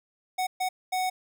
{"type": "tone bursts at uneven times", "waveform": "square", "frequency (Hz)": 742, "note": "F#5", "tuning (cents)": 5, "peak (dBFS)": -26, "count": 3, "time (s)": [[0.38, 0.47], [0.6, 0.69], [0.92, 1.1]], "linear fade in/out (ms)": 10, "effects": []}